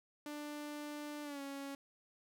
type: tone with pitch glide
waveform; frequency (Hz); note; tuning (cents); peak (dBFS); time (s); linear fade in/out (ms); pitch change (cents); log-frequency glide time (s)
sawtooth; 295.7 to 277.5; D4 to C#4; +12 to +2; -39; 0.26-1.75; 2; -110; 1.23-1.41
effects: none